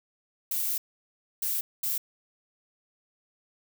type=noise bursts at uneven times; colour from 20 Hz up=violet; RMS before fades=-29 dBFS; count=3; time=0.51-0.78 / 1.42-1.61 / 1.83-1.98 s; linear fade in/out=5 ms; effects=none